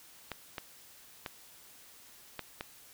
clicks, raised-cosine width 0.3 ms, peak -21 dBFS, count 5, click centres 0.317 / 0.582 / 1.262 / 2.393 / 2.609 s, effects white hiss -56 dBFS RMS until 2.93 s

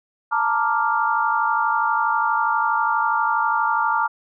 sine chord, Bb major seventh, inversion third, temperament equal, 880 / 932.3 / 1174.7 / 1396.9 Hz, A5 / Bb5 / D6 / F6, 0 / 0 / 0 / 0 cents, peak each -23 dBFS, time 0.31-4.08 s, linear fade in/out 20 ms, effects none

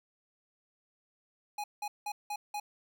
square tone bursts, 830.6 Hz, G#5, in tune, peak -35 dBFS, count 5, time 1.58-2.6 s, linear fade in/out 5 ms, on 60 ms, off 180 ms, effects none

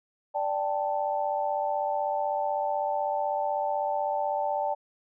sine chord, D suspended fourth, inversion none, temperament equal, 587.3 / 784 / 880 Hz, D5 / G5 / A5, 0 / 0 / 0 cents, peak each -30 dBFS, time 0.34-4.75 s, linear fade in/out 20 ms, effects none

